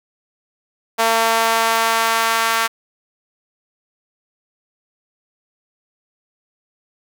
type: tone with high-pass filter sweep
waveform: sawtooth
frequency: 226.6 Hz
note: A#3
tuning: 49 cents flat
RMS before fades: -17 dBFS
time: 0.98-2.68 s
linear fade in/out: 20 ms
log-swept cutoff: 740 to 1200 Hz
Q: 1.5
effects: none